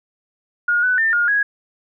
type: tone with pitch steps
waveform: sine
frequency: 1431 / 1496 / 1797 / 1424 / 1659 Hz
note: F6 / F#6 / A6 / F6 / G#6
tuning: +42 / +19 / +36 / +33 / -2 cents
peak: -14 dBFS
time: 0.68-1.43 s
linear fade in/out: 5 ms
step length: 150 ms
effects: none